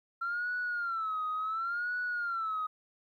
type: tone with vibrato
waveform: sine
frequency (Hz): 1358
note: F6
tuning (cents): -49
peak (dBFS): -30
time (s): 0.21-2.67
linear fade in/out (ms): 10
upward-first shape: sine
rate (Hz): 0.7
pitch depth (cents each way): 140
effects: tanh soft clip ceiling -27 dBFS + 12-bit